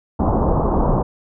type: low-pass noise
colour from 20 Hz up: pink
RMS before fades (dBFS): -17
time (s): 0.19-1.03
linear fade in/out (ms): 10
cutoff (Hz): 1100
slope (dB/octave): 48
effects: none